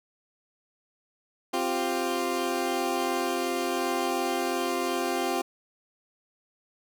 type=chord; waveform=20% pulse; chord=C suspended fourth; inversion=none; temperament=equal; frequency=261.6 / 349.2 / 392 Hz; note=C4 / F4 / G4; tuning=0 / 0 / 0 cents; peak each=-27 / -24 / -27 dBFS; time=1.53-5.42 s; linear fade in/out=10 ms; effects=none